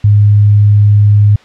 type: tone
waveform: sine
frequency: 103.5 Hz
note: G#2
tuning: 5 cents flat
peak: -3 dBFS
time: 0.04-1.36 s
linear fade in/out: 5 ms
effects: white hiss -41 dBFS RMS until 1.44 s + low-pass 3000 Hz 12 dB/octave